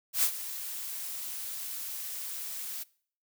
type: noise with ADSR envelope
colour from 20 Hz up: blue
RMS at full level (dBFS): -24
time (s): 0.13-2.84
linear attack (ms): 100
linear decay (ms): 77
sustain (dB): -14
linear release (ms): 17
effects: noise-tail reverb RT60 0.5 s tail -22 dB re dry